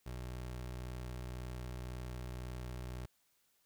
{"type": "tone", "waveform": "25% pulse", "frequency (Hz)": 61.9, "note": "B1", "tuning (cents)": 5, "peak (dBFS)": -38, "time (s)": [0.06, 3.06], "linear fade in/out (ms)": 5, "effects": ["white hiss -75 dBFS RMS until 3.65 s"]}